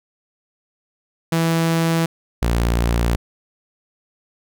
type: tone pair in turn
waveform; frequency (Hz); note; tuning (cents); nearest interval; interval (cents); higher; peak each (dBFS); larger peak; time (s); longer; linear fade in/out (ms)
sawtooth; 164.81 / 58.27; E3 / A#1; 0 / 0; octave + tritone; 1800; first; -12; neither; 1.32-2.06 / 2.42-3.16; neither; 5
effects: none